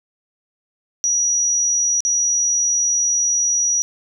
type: tone with dropouts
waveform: sine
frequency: 5810 Hz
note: F#8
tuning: 32 cents flat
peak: -15 dBFS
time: 1.04-3.82 s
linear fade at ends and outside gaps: 0 ms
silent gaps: 2.005-2.05 s
effects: none